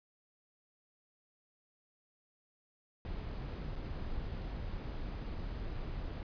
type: noise with dropouts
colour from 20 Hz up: brown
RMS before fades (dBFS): -40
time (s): 3.05-6.23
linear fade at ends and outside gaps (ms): 1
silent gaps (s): 3.755-3.761
effects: resampled to 11025 Hz